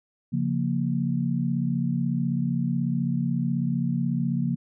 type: chord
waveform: sine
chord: Bb minor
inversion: first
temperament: equal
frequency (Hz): 138.59 / 174.61 / 233.1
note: Db3 / F3 / Bb3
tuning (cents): 0 / 0 / 0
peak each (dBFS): -27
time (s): 0.32-4.56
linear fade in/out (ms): 20
effects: none